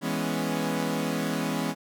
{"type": "chord", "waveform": "sawtooth", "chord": "C# minor seventh", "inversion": "first", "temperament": "equal", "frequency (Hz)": [164.81, 207.7, 246.9, 277.2], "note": ["E3", "G#3", "B3", "C#4"], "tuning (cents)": [0, 0, 0, 0], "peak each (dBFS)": -28, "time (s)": [0.01, 1.75], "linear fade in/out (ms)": 50, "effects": []}